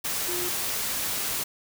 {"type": "tone in noise", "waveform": "sine", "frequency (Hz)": 354.8, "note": "F4", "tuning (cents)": 27, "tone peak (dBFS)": -32, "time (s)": [0.28, 0.49], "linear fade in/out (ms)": 10, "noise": "white", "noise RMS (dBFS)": -29, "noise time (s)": [0.04, 1.44], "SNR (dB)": -6, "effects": []}